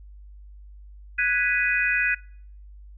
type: chord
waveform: sine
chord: G# minor seventh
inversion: third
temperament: equal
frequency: 1480 / 1661.2 / 1975.5 / 2489 Hz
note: F#6 / G#6 / B6 / D#7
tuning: 0 / 0 / 0 / 0 cents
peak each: -26 / -26 / -27 / -24 dBFS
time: 1.18-2.15 s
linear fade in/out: 10 ms
effects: noise-tail reverb RT60 0.6 s tail -24 dB re dry + added 50 Hz sine -42 dBFS peak until 2.97 s